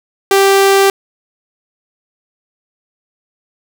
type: tone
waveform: sawtooth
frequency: 392 Hz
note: G4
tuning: in tune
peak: -3 dBFS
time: 0.31-0.9 s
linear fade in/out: 2 ms
effects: none